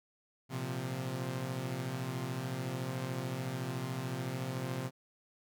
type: chord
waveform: sawtooth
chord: Bb suspended second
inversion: none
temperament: equal with one note detuned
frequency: 117.08 / 130.81 / 174.61 Hz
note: Bb2 / C3 / F3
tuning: +8 / 0 / 0 cents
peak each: -39 / -33 / -39 dBFS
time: 0.49-4.91 s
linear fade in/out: 50 ms
effects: none